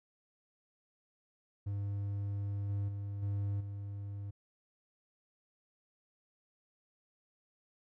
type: tone with level steps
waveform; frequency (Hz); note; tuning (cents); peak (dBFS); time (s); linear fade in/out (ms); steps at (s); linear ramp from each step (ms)
triangle; 100.6; G2; +45; -32 / -30 / -35 / -30 / -37; 1.66-4.31; 10; 2.69 / 2.88 / 3.22 / 3.6; 10
effects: none